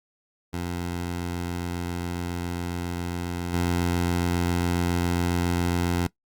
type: tone with level steps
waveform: 15% pulse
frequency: 87.31 Hz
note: F2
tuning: in tune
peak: -22 / -16 dBFS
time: 0.53-6.07 s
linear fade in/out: 5 ms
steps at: 3.53 s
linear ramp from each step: 10 ms
effects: noise-tail reverb RT60 0.1 s tail -20 dB re dry + Opus 48 kbps